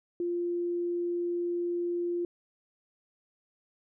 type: tone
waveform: sine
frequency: 348 Hz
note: F4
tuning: 6 cents flat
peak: -28 dBFS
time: 0.2-2.25 s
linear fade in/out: 2 ms
effects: none